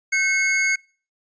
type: tone pair together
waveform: square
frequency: 1540 / 2178 Hz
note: G6 / C#7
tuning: -31 / -31 cents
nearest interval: tritone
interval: 600 cents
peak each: -25 / -19 dBFS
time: 0.12-0.76 s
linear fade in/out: 10 ms
effects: noise-tail reverb RT60 0.4 s tail -26 dB re dry + resampled to 16000 Hz